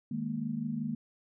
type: chord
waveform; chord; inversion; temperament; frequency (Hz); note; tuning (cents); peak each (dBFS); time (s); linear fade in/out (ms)
sine; D# suspended fourth; none; equal; 155.56 / 207.7 / 233.1; D#3 / G#3 / A#3; 0 / 0 / 0; -38 / -37 / -34; 0.11-0.95; 5
effects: none